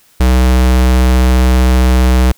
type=tone; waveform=square; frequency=63.2 Hz; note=B1; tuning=41 cents sharp; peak=-7 dBFS; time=0.2-2.32 s; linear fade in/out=5 ms; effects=white hiss -49 dBFS RMS until 2.37 s